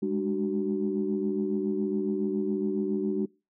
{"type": "tone cluster", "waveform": "sine", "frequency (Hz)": [203.8, 211, 299.5, 376.4], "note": ["G#3", "G#3", "D4", "F#4"], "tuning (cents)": [-32, 28, 34, 30], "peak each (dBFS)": [-30, -35, -31, -29], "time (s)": [0.02, 3.26], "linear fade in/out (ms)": 10, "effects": ["noise-tail reverb RT60 0.3 s tail -25 dB re dry", "tanh soft clip ceiling -16 dBFS"]}